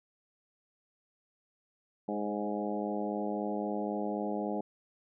harmonic tone with a mistuned harmonic, 103.83 Hz, G#2, in tune, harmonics 2 / 3 / 4 / 5 / 6 / 7 / 8, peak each -36 / -38 / -39 / -40 / -41 / -41 / -42 dBFS, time 2.08-4.61 s, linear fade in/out 5 ms, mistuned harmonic 5, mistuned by +22 cents, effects none

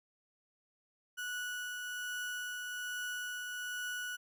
35% pulse tone with tremolo, 1472 Hz, F#6, 9 cents flat, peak -35 dBFS, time 1.17-4.17 s, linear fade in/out 20 ms, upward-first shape triangle, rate 1.2 Hz, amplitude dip 30%, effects none

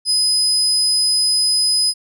35% pulse tone, 5020 Hz, D#8, 15 cents sharp, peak -11 dBFS, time 0.05-1.94 s, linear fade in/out 50 ms, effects none

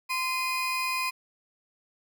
35% pulse tone pair together, 1034.9 / 2472 Hz, C6 / D#7, -19 / -12 cents, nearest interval octave + minor third, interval 1507 cents, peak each -28 dBFS, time 0.09-1.11 s, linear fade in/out 20 ms, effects 10-bit

